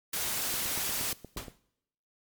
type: noise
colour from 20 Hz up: white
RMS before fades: -32 dBFS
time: 0.13-1.13 s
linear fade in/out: 5 ms
type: click train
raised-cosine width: 2 ms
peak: -29 dBFS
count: 9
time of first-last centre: 0.54-1.482 s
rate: 8.49 Hz
type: noise with exponential decay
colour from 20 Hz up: pink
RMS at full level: -34 dBFS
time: 1.37-1.59 s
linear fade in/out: 0 ms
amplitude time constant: 47 ms
effects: noise-tail reverb RT60 0.8 s tail -21 dB re dry + MP3 96 kbps